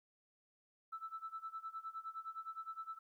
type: tone with tremolo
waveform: sine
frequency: 1318.5 Hz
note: E6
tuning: in tune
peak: -40 dBFS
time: 0.92-2.99 s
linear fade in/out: 10 ms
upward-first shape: sine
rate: 9.7 Hz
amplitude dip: 90%
effects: tanh soft clip ceiling -36 dBFS + 13-bit